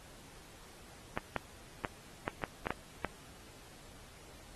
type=clicks; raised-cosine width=0.5 ms; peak=-18 dBFS; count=8; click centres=1.175 / 1.363 / 1.848 / 2.279 / 2.438 / 2.669 / 2.706 / 3.047 s; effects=pink hiss -56 dBFS RMS until 4.55 s + AAC 32 kbps